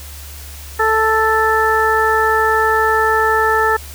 harmonic tone, 440 Hz, A4, in tune, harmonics 1 / 2 / 3 / 4, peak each -17 / -17 / -17 / -17 dBFS, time 0.79-3.77 s, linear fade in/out 10 ms, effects added 72 Hz sine -32 dBFS peak until 3.94 s + white hiss -36 dBFS RMS until 3.94 s

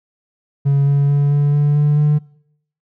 triangle tone with pitch steps, 140 / 141.46 / 142.94 / 144.44 / 145.95 / 147.47 / 149.01 Hz, C#3 / C#3 / D3 / D3 / D3 / D3 / D3, +18 / +35 / -47 / -28 / -10 / +8 / +25 cents, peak -8 dBFS, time 0.65-2.19 s, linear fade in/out 20 ms, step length 220 ms, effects noise-tail reverb RT60 0.7 s tail -24 dB re dry + tanh soft clip ceiling -5 dBFS

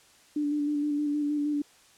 sine tone with vibrato, 293.8 Hz, D4, 1 cent sharp, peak -25 dBFS, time 0.36-1.62 s, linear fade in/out 5 ms, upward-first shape square, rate 6.4 Hz, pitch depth 20 cents each way, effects white hiss -58 dBFS RMS until 1.97 s + low-pass 9000 Hz 12 dB/octave

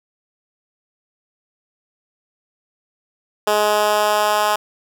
10% pulse tone with high-pass filter sweep, 210 Hz, G#3, 19 cents sharp, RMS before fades -17 dBFS, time 3.47-4.56 s, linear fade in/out 5 ms, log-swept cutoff 480 to 800 Hz, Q 1.5, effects none

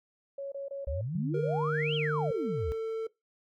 sine tone bursts, 554.4 Hz, C#5, in tune, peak -34 dBFS, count 4, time 0.38-1.012 s, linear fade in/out 5 ms, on 140 ms, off 24 ms
sine exponential two-way sweep, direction up then down, 62.6 to 3285 to 62.6 Hz, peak -31 dBFS, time 0.87-2.72 s, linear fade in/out 0 ms, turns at 1.95 s
sine tone, 150 Hz, D3, 37 cents sharp, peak -30 dBFS, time 1.15-2.31 s, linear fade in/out 5 ms
triangle tone with pitch glide, 470 to 446.7 Hz, A#4 to A4, +14 to +26 cents, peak -28 dBFS, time 1.34-3.07 s, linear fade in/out 5 ms, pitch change -88 cents, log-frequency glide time 1.62-2.52 s
effects noise-tail reverb RT60 0.2 s tail -21 dB re dry + MP3 96 kbps

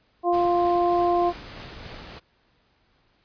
harmonic tone, 349.5 Hz, F4, 1 cent sharp, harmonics 1 / 2 / 3, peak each -22 / -21 / -28 dBFS, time 0.23-1.33 s, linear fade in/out 50 ms
pink noise with tremolo, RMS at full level -39 dBFS, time 0.32-2.2 s, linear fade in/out 20 ms, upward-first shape triangle, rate 3.3 Hz, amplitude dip 25%
effects pink hiss -65 dBFS RMS until 3.24 s + resampled to 11025 Hz

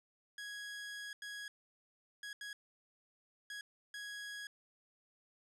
sawtooth tone bursts at uneven times, 1661.2 Hz, G#6, in tune, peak -40 dBFS, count 6, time 0.38-1.13 / 1.22-1.48 / 2.23-2.33 / 2.41-2.53 / 3.5-3.61 / 3.94-4.47 s, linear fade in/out 2 ms, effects low-pass 9000 Hz 12 dB/octave

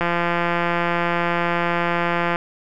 click train, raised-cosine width 0.5 ms, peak -6 dBFS, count 405, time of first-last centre 0.01-2.359 s, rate 172 Hz, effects none

